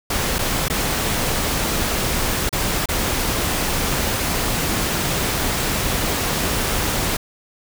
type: noise with dropouts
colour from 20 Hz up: pink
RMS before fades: -21 dBFS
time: 0.1-7.17 s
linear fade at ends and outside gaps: 5 ms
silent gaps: 0.385-0.389 / 0.684-0.699 / 2.493-2.527 / 2.858-2.887 s
effects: none